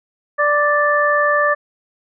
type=harmonic tone; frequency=587.3 Hz; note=D5; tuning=in tune; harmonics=1 / 2 / 3; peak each=-17 / -17 / -17 dBFS; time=0.38-1.55 s; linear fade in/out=20 ms; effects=none